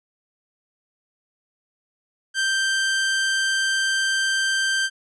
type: tone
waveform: sawtooth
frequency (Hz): 1568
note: G6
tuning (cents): 0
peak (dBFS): -16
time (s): 2.34-4.9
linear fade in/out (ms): 50
effects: resampled to 22050 Hz